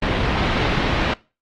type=low-pass noise; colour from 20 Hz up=pink; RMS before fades=-20 dBFS; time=0.02-1.14 s; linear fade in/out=5 ms; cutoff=3700 Hz; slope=24 dB/octave; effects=noise-tail reverb RT60 0.3 s tail -21 dB re dry + Opus 24 kbps